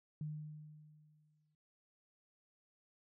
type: tone with exponential decay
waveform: sine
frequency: 152.1 Hz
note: D#3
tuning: 39 cents flat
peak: -38 dBFS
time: 0.21-1.55 s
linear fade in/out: 2 ms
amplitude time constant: 290 ms
effects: none